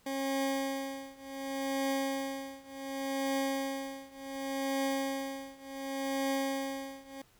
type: tone with tremolo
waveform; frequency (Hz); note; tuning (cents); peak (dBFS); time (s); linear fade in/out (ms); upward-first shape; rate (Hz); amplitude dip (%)
20% pulse; 271.4; C#4; -36; -24; 0.06-7.22; 5; triangle; 0.68; 95
effects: pink hiss -65 dBFS RMS until 7.39 s